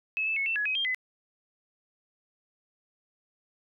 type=tone with pitch steps; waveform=sine; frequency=2587 / 2629 / 2196 / 2676 / 1684 / 2532 / 3198 / 2021 Hz; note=E7 / E7 / C#7 / E7 / G#6 / D#7 / G7 / B6; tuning=-33 / -5 / -17 / +25 / +24 / +30 / +34 / +39 cents; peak=-26 dBFS; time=0.17-0.946 s; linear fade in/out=0 ms; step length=97 ms; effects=none